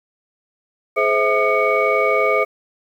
sine tone cluster, 422.2 / 521 / 652 / 1214 / 2238 Hz, G#4 / C5 / E5 / D#6 / C#7, +29 / -7 / -19 / -43 / +16 cents, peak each -20 dBFS, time 0.96-2.45 s, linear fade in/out 20 ms, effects tanh soft clip ceiling -5 dBFS + 8-bit

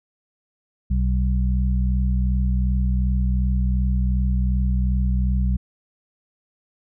harmonic tone, 62.7 Hz, B1, 27 cents sharp, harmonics 1 / 2 / 3, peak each -18 / -27 / -26 dBFS, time 0.9-5.57 s, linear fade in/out 10 ms, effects none

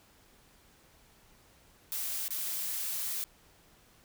blue noise with dropouts, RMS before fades -35 dBFS, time 1.92-3.24 s, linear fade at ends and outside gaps 0 ms, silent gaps 2.281-2.306 s, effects pink hiss -62 dBFS RMS until 4.04 s

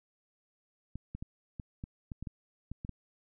clicks, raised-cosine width 5 ms, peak -27 dBFS, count 11, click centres 0.956 / 1.15 / 1.225 / 1.598 / 1.839 / 2.118 / 2.226 / 2.272 / 2.716 / 2.849 / 2.893 s, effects none

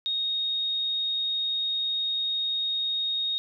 sine tone, 3729 Hz, A#7, in tune, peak -25 dBFS, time 0.06-3.38 s, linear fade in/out 0 ms, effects none

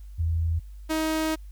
sine / sawtooth tone pair in turn, 82.41 / 315.8 Hz, E2 / D#4, 0 / +26 cents, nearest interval octave + major seventh, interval 2326 cents, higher second, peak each -22 / -20 dBFS, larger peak second, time 0.18-0.6 / 0.89-1.36 s, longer second, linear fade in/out 20 ms, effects added 50 Hz sine -39 dBFS peak until 1.51 s + white hiss -65 dBFS RMS until 1.51 s

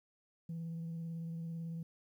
sine tone with vibrato, 165.5 Hz, E3, 7 cents sharp, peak -37 dBFS, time 0.49-1.83 s, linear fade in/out 5 ms, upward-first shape sine, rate 18 Hz, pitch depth 19 cents each way, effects tanh soft clip ceiling -37 dBFS + 12-bit

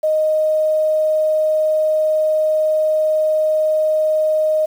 sine tone with quantisation, 621 Hz, D#5, 3 cents flat, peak -13 dBFS, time 0.03-4.66 s, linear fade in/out 10 ms, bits 7, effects none

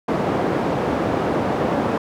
white band-pass noise, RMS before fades -21 dBFS, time 0.08-1.98 s, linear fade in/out 5 ms, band 120 to 630 Hz, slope 12 dB/octave, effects none

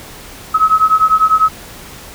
sine beating tone pair, 1278 / 1288 Hz, D#6 / E6, +46 / -41 cents, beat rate 10 Hz, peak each -11 dBFS, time 0.54-1.49 s, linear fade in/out 10 ms, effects pink hiss -34 dBFS RMS until 2.14 s

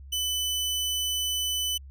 sawtooth tone, 3000 Hz, F#7, 23 cents sharp, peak -23 dBFS, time 0.12-1.78 s, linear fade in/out 10 ms, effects added 68 Hz sine -42 dBFS peak until 1.9 s

